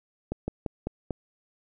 slowing click train, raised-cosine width 2 ms, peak -16 dBFS, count 5, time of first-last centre 0.32-1.107 s, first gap 160 ms, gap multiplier 1.14, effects none

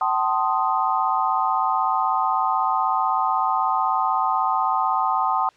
sine chord, A half-diminished seventh, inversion third, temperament equal with one note detuned, 763.9 / 880 / 1046.5 / 1244.5 Hz, G5 / A5 / C6 / Eb6, -45 / 0 / 0 / 0 cents, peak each -24 dBFS, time 0.01-5.49 s, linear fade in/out 2 ms, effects white hiss -56 dBFS RMS until 5.56 s + low-pass 4000 Hz 12 dB/octave

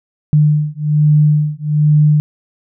sine beating tone pair, 149.8 / 151 Hz, D3 / D3, +35 / +48 cents, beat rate 1.2 Hz, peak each -12 dBFS, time 0.33-2.2 s, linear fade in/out 0 ms, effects none

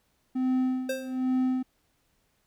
triangle tone with tremolo, 257.1 Hz, C4, 30 cents flat, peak -20 dBFS, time 0.35-1.63 s, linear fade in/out 10 ms, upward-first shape sine, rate 1.2 Hz, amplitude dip 85%
square tone with exponential decay, 528 Hz, C5, 16 cents sharp, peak -26 dBFS, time 0.89-1.25 s, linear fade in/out 5 ms, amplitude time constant 77 ms
effects pink hiss -71 dBFS RMS until 2.46 s

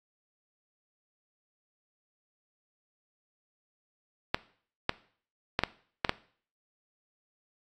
clicks, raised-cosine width 0.3 ms, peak -8 dBFS, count 6, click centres 4.345 / 4.894 / 5.591 / 5.636 / 6.048 / 6.094 s, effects noise-tail reverb RT60 0.5 s tail -19 dB re dry + AAC 64 kbps

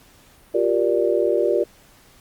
sine chord, G minor seventh, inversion third, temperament just, 352.8 / 392 / 470.4 / 588 Hz, F4 / G4 / Bb4 / D5, +18 / 0 / +16 / +2 cents, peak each -22 dBFS, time 0.54-1.64 s, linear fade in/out 10 ms, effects pink hiss -52 dBFS RMS until 2.2 s + Opus 48 kbps

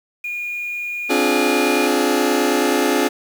sine tone, 2435 Hz, D#7, 38 cents flat, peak -23 dBFS, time 0.24-1.87 s, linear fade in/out 5 ms
sawtooth chord, D half-diminished seventh, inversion third, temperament just, 264.3 / 293.7 / 352.4 / 422.9 Hz, C4 / D4 / F4 / Ab4, +18 / 0 / +16 / +31 cents, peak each -17 dBFS, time 1.09-3.09 s, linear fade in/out 20 ms
effects 7-bit

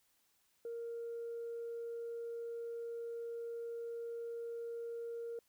sine tone, 466.2 Hz, A#4, in tune, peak -39 dBFS, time 0.65-5.39 s, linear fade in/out 2 ms, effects tanh soft clip ceiling -37 dBFS + white hiss -75 dBFS RMS until 5.48 s

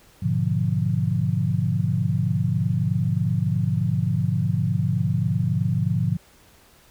sine chord, G# diminished seventh, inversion none, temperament equal, 103.83 / 123.47 / 146.83 / 174.61 Hz, G#2 / B2 / D3 / F3, 0 / 0 / 0 / 0 cents, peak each -25 dBFS, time 0.22-6.17 s, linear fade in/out 10 ms, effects pink hiss -54 dBFS RMS until 6.9 s

